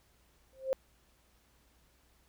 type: tone with exponential growth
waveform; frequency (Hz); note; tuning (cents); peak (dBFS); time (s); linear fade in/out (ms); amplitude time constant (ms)
sine; 529; C5; +19; -24; 0.53-0.73; 0; 43
effects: added 60 Hz sine -69 dBFS peak until 2.28 s + pink hiss -69 dBFS RMS until 2.28 s